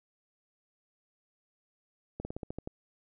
slowing click train, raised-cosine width 2 ms, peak -24 dBFS, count 8, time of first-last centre 2.2-2.674 s, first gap 50 ms, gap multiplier 1.1, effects none

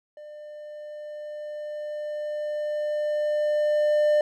triangle tone with level ramp, 599 Hz, D5, 34 cents sharp, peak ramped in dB -38 to -15 dBFS, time 0.17-4.21 s, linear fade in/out 2 ms, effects none

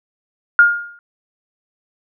sine tone with exponential decay, 1417 Hz, F6, 25 cents sharp, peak -3 dBFS, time 0.59-0.99 s, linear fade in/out 1 ms, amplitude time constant 85 ms, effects none

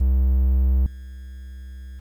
triangle tone with level steps, 64.9 Hz, C2, 13 cents flat, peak -13 / -32 dBFS, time 0-2 s, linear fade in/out 10 ms, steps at 0.86 s, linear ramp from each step 2 ms, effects 9-bit

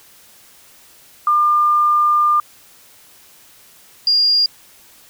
sine tone pair in turn, 1200 / 4819 Hz, D6 / D8, +37 / +44 cents, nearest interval 2 octaves, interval 2407 cents, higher second, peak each -11 dBFS, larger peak neither, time 1.27-2.4 / 4.07-4.46 s, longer first, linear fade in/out 2 ms, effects white hiss -47 dBFS RMS until 5.09 s

